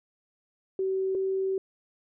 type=tone pair in turn; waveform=sine; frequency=381.4 / 383.1 Hz; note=G4 / G4; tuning=-47 / -40 cents; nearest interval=unison; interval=7 cents; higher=second; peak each=-25 dBFS; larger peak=neither; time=0.79-1.15 / 1.15-1.58 s; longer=second; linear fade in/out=2 ms; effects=none